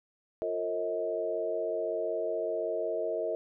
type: tone cluster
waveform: sine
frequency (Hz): 352.2 / 453.6 / 539 / 635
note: F4 / A#4 / C#5 / D#5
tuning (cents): +15 / -47 / -49 / +35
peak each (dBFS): -38 / -34 / -39 / -32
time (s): 0.42-3.35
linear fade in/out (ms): 0
effects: none